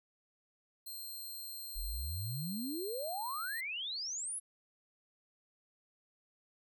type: tone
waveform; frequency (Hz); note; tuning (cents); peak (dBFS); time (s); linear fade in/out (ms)
5% pulse; 4177; C8; -4; -36; 0.86-3.61; 10
type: exponential sweep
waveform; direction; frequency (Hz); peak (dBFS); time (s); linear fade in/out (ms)
sine; up; 36.71 to 11175; -37; 1.75-4.4; 20
effects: none